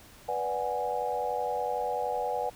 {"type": "chord", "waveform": "sine", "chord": "G# half-diminished seventh", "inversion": "first", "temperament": "equal", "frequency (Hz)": [493.9, 587.3, 740, 830.6], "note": ["B4", "D5", "F#5", "G#5"], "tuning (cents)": [0, 0, 0, 0], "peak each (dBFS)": [-33, -36, -33, -33], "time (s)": [0.28, 2.5], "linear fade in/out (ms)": 10, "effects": ["pink hiss -53 dBFS RMS until 2.55 s"]}